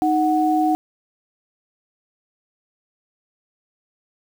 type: tone pair together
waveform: sine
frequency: 311.1 / 740 Hz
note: D#4 / F#5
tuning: 0 / 0 cents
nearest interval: octave + minor third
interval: 1500 cents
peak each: -18 dBFS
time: 0.02-0.75 s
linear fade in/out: 0 ms
effects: 7-bit